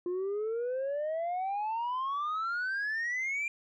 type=exponential sweep; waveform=sine; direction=up; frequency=349.2 to 2397 Hz; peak=-28 dBFS; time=0.06-3.48 s; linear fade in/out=2 ms; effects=tanh soft clip ceiling -29 dBFS